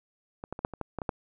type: clicks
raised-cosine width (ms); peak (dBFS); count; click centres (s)
1; -24 / -21 / -23 / -12 / -25 / -18 / -19 / -20 / -14; 9; 0.439 / 0.526 / 0.591 / 0.649 / 0.737 / 0.813 / 0.987 / 1.018 / 1.092
effects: none